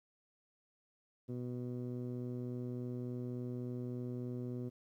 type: tone with low-pass filter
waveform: 15% pulse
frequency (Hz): 123.47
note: B2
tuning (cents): 0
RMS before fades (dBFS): -41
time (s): 1.28-4.7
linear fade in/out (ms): 20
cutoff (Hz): 360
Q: 0.84
effects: 12-bit